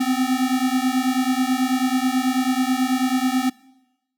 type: beating tone pair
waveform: square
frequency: 252.9 / 262.1 Hz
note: B3 / C4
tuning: +41 / +3 cents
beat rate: 9.2 Hz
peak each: -22 / -22 dBFS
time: 0-3.5 s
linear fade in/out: 10 ms
effects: noise-tail reverb RT60 1.0 s tail -22 dB re dry